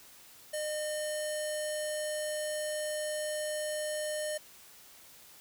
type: tone with low-pass filter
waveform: square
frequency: 608 Hz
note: D#5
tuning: 40 cents flat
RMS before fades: -35 dBFS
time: 0.53-4.38 s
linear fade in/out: 10 ms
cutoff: 10000 Hz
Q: 5
effects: white hiss -55 dBFS RMS until 5.4 s